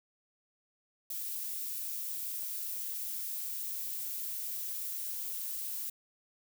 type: noise with high-pass filter sweep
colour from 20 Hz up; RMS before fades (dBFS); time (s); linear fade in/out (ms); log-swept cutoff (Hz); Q
violet; -38; 1.1-5.9; 5; 1400 to 710; 0.71
effects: none